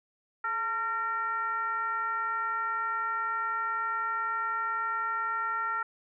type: tone with frequency modulation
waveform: sine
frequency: 1370 Hz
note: F6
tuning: 34 cents flat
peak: -28 dBFS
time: 0.44-5.83 s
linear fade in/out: 5 ms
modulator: 472 Hz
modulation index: 0.77
effects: none